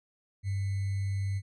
sine tone with sample-and-hold, 98 Hz, G2, in tune, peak -28 dBFS, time 0.43-1.42 s, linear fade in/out 50 ms, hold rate 2100 Hz, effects resampled to 24000 Hz

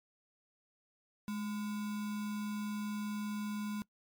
sine tone with sample-and-hold, 209.7 Hz, G#3, 17 cents sharp, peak -35 dBFS, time 1.28-3.82 s, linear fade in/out 0 ms, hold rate 1225 Hz, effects noise-tail reverb RT60 0.1 s tail -22 dB re dry + MP3 96 kbps

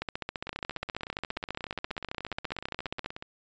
two click trains, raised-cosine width 0.3 ms, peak -16 / -22 dBFS, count 46 / 47, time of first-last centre 0.02-3.061 / 0.47-3.224 s, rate 14.8 / 16.7 Hz, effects resampled to 16000 Hz

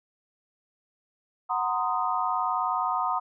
sine chord, C half-diminished seventh, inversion second, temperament equal with one note detuned, 740 / 932.3 / 1031.5 / 1244.5 Hz, Gb5 / Bb5 / C6 / Eb6, 0 / 0 / -25 / 0 cents, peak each -30 / -30 / -30 / -29 dBFS, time 1.49-3.2 s, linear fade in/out 20 ms, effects none

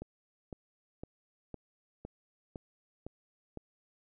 click train, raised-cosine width 2 ms, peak -28 dBFS, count 8, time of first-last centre 0.02-3.573 s, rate 1.97 Hz, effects none

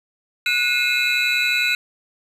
triangle tone cluster, 1463 / 2143 / 2466 / 2597 / 3937 Hz, F#6 / C7 / D#7 / E7 / B7, -20 / +41 / -16 / -26 / -6 cents, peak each -23 / -25 / -22 / -20 / -22 dBFS, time 0.46-1.75 s, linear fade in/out 2 ms, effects resampled to 32000 Hz + 8-bit

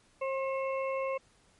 harmonic tone with a mistuned harmonic, 535 Hz, C5, 38 cents sharp, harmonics 1 / 2 / 4 / 5, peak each -31 / -37 / -43 / -45 dBFS, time 0.21-1.18 s, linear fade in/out 10 ms, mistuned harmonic 4, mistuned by +21 cents, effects pink hiss -65 dBFS RMS until 1.59 s + MP3 48 kbps

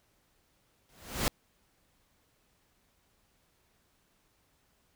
pink noise with exponential growth, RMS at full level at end -26 dBFS, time 0.89-1.28 s, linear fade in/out 1 ms, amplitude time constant 83 ms, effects pink hiss -71 dBFS RMS until 4.95 s

